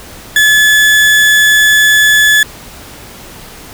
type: tone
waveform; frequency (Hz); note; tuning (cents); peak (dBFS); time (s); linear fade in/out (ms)
35% pulse; 1719; A6; -41; -3; 0.36-2.43; 2
effects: pink hiss -32 dBFS RMS until 3.73 s